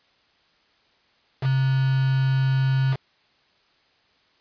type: tone with quantisation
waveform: sine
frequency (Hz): 133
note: C3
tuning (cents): +29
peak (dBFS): -18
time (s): 1.41-2.97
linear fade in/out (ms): 50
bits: 5
effects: white hiss -62 dBFS RMS until 4.4 s + resampled to 11025 Hz